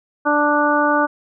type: harmonic tone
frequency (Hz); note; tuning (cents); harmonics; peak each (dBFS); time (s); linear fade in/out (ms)
294.5; D4; +5; 1 / 2 / 3 / 4 / 5; -20 / -20 / -20 / -20 / -20; 0.25-1.07; 20
effects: none